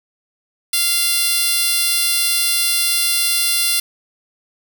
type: tone with high-pass filter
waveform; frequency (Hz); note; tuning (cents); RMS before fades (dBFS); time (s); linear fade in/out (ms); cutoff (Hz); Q
10% pulse; 693; F5; -14; -17; 0.73-3.8; 5; 5400; 0.62
effects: none